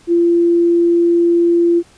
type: tone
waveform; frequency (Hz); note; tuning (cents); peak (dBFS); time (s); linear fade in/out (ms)
sine; 342.3; F4; -35; -9; 0.07-1.83; 50
effects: pink hiss -48 dBFS RMS until 1.97 s + resampled to 22050 Hz